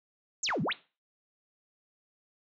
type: exponential two-way sweep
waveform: sine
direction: down then up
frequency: 7930 to 131.4 to 4399 Hz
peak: -28 dBFS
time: 0.43-0.73 s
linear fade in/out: 5 ms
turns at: 0.62 s
type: clicks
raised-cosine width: 0.3 ms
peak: -25 dBFS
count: 2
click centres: 0.489 / 0.504 s
effects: noise-tail reverb RT60 0.3 s tail -18 dB re dry